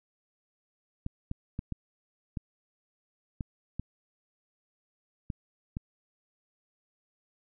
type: clicks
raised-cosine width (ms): 5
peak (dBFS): -21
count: 9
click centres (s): 1.064 / 1.314 / 1.591 / 1.723 / 2.372 / 3.408 / 3.796 / 5.302 / 5.769
effects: none